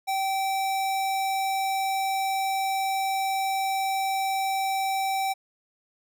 square tone, 774 Hz, G5, 22 cents flat, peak -25 dBFS, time 0.07-5.34 s, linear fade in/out 20 ms, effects none

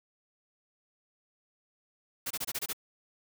white noise bursts, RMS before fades -34 dBFS, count 7, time 2.26-2.732 s, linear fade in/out 10 ms, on 46 ms, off 25 ms, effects none

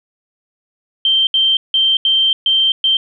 sine tone bursts at uneven times, 3136 Hz, G7, in tune, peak -10 dBFS, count 6, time 1.05-1.27 / 1.34-1.57 / 1.74-1.97 / 2.05-2.33 / 2.46-2.72 / 2.84-2.97 s, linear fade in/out 2 ms, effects none

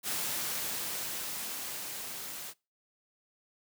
white noise with level ramp, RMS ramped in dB -33 to -42 dBFS, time 0.03-2.54 s, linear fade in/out 50 ms, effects noise-tail reverb RT60 0.3 s tail -25 dB re dry + high-pass 100 Hz 12 dB/octave

